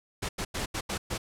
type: noise bursts at uneven times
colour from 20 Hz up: pink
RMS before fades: -32 dBFS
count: 6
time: 0.22-0.29 / 0.38-0.45 / 0.54-0.66 / 0.74-0.81 / 0.89-0.98 / 1.1-1.18 s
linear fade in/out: 10 ms
effects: low-pass 10000 Hz 12 dB/octave